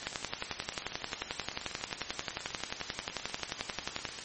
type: two click trains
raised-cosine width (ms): 0.2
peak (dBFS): -23 / -14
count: 43 / 46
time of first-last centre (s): 0.03-4.188 / 0.07-4.052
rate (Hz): 10.1 / 11.3
effects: white hiss -42 dBFS RMS until 4.24 s + MP3 32 kbps